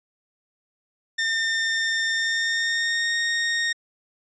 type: tone with pitch glide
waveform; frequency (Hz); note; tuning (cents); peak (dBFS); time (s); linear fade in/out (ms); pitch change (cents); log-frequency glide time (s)
sawtooth; 1809 to 1853.4; A6 to A#6; +48 to -10; -18; 1.18-3.73; 10; +42; 2.1-3.16
effects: resampled to 16000 Hz